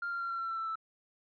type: tone with pitch steps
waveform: sine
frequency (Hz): 1396.9 / 1385.6 / 1374.5 / 1363.4 / 1352.4 / 1341.5 / 1330.7 / 1320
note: F6 / F6 / F6 / F6 / E6 / E6 / E6 / E6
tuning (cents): 0 / -14 / -28 / -42 / +44 / +30 / +16 / +2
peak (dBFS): -32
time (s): 0.02-0.756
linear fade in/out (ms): 5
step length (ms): 92
effects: tanh soft clip ceiling -30 dBFS